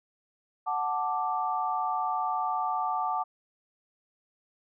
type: chord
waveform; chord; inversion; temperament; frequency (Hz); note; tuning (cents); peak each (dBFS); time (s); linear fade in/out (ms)
sine; D major; first; equal; 740 / 880 / 1174.7; F#5 / A5 / D6; 0 / 0 / 0; -31; 0.66-3.24; 20
effects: none